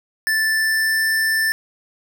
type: tone with pitch glide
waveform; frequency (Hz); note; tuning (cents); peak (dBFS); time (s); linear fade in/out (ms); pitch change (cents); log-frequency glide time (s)
square; 1760 to 1772.2; A6 to A6; 0 to +12; -17; 0.27-1.52; 0; +12; 0.43-1.06
effects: none